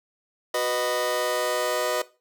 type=chord; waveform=sawtooth; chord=B major; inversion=second; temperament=just; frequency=370.4 / 493.9 / 617.4 Hz; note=F#4 / B4 / D#5; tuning=+2 / 0 / -14 cents; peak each=-27 / -23 / -22 dBFS; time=0.54-2.02 s; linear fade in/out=5 ms; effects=noise-tail reverb RT60 0.3 s tail -18 dB re dry